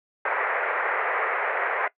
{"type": "band-pass noise", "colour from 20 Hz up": "white", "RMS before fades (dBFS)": -26, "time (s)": [0.25, 1.88], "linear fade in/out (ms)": 5, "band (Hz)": [420, 2100], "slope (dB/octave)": 48, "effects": ["noise-tail reverb RT60 0.1 s tail -20 dB re dry"]}